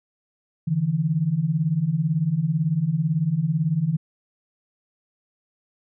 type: beating tone pair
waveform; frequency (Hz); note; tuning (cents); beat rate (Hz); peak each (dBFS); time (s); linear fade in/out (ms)
sine; 145.3 / 163.3; D3 / E3; -18 / -16; 18; -24 / -21; 0.67-3.97; 10
effects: none